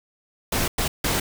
pink noise bursts at uneven times, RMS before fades -23 dBFS, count 3, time 0.52-0.68 / 0.78-0.88 / 1.04-1.2 s, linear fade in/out 5 ms, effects none

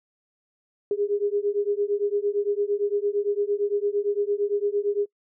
sine beating tone pair, 404.6 / 413.4 Hz, G#4 / G#4, -45 / -8 cents, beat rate 8.8 Hz, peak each -25 dBFS, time 0.91-5.06 s, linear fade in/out 2 ms, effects noise-tail reverb RT60 0.1 s tail -25 dB re dry

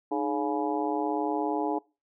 harmonic tone with a mistuned harmonic, 140.6 Hz, C#3, 25 cents sharp, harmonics 2 / 3 / 4 / 5 / 6 / 7, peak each -30 / -32 / -38 / -34 / -32 / -39 dBFS, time 0.11-1.79 s, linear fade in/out 10 ms, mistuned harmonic 2, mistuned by +140 cents, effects noise-tail reverb RT60 0.3 s tail -24 dB re dry

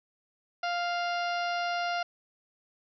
harmonic tone, 698.5 Hz, F5, in tune, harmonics 1 / 2 / 3 / 4 / 5 / 6 / 7 / 8, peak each -30 / -34 / -41 / -40 / -48 / -45 / -45 / -49 dBFS, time 0.63-2.03 s, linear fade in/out 5 ms, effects none

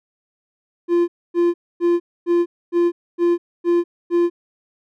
triangle tone bursts, 345.8 Hz, F4, 17 cents flat, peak -11 dBFS, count 8, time 0.88-4.3 s, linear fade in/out 50 ms, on 200 ms, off 260 ms, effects none

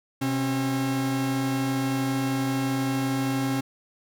45% pulse tone pair together, 128.9 / 270.4 Hz, C3 / C#4, -26 / -43 cents, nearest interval octave + minor second, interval 1283 cents, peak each -29 / -25 dBFS, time 0.21-3.61 s, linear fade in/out 10 ms, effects none

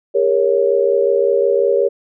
sine chord, G diminished, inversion none, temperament equal with one note detuned, 400.7 / 466.2 / 554.4 Hz, G4 / Bb4 / Db5, +38 / 0 / 0 cents, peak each -16 dBFS, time 0.14-1.89 s, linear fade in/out 20 ms, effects none

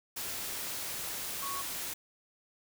sine tone in noise, 1108.7 Hz, C#6, in tune, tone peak -37 dBFS, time 1.42-1.62 s, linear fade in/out 10 ms, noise white, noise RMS -38 dBFS, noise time 0.16-1.94 s, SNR -2 dB, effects none

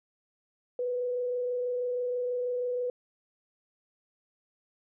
sine tone with frequency modulation, 493.9 Hz, B4, in tune, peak -28 dBFS, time 0.79-2.9 s, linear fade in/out 2 ms, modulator 26.2 Hz, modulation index 0.26, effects none

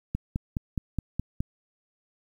click train, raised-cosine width 5 ms, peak -15 dBFS, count 7, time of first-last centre 0.15-1.405 s, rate 4.78 Hz, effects 9-bit

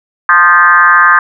sine tone with frequency modulation, 1396.9 Hz, F6, in tune, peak -3 dBFS, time 0.29-1.19 s, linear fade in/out 2 ms, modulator 171 Hz, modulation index 2.1, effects none

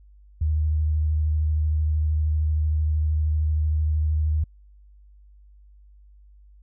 sine tone with vibrato, 77 Hz, D#2, 17 cents flat, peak -19 dBFS, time 0.41-4.44 s, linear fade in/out 5 ms, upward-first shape sine, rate 13 Hz, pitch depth 20 cents each way, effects added 50 Hz sine -48 dBFS peak until 6.62 s

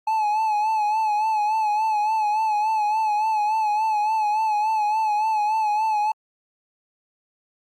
triangle tone with vibrato, 858 Hz, A5, 44 cents flat, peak -17 dBFS, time 0.07-6.12 s, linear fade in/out 5 ms, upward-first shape sine, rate 3.5 Hz, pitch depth 54 cents each way, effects Opus 48 kbps

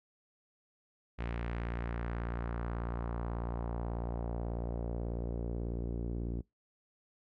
sawtooth tone with low-pass filter sweep, 58.27 Hz, A#1, in tune, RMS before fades -37 dBFS, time 1.18-6.42 s, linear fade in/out 20 ms, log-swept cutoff 2400 to 330 Hz, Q 1.6, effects noise-tail reverb RT60 0.2 s tail -25 dB re dry

